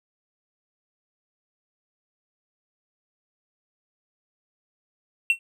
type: tone with exponential decay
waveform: triangle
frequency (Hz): 2718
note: F7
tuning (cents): -48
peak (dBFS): -10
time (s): 5.3-5.39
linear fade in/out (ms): 1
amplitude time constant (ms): 18
effects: tanh soft clip ceiling -8 dBFS